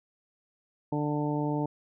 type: harmonic tone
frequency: 148.2 Hz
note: D3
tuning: 16 cents sharp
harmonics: 1 / 2 / 3 / 4 / 5 / 6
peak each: -31 / -30 / -36 / -38 / -41 / -36 dBFS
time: 0.92-1.66 s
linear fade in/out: 5 ms
effects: none